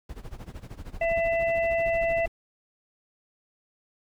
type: noise with tremolo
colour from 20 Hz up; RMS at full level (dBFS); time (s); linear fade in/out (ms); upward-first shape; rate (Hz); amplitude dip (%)
brown; -36; 0.09-2.28; 5; sine; 13; 85
type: harmonic tone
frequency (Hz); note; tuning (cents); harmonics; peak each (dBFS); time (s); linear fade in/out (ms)
668; E5; +23; 1 / 3 / 4; -23 / -31 / -35; 1.01-2.26; 5
effects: none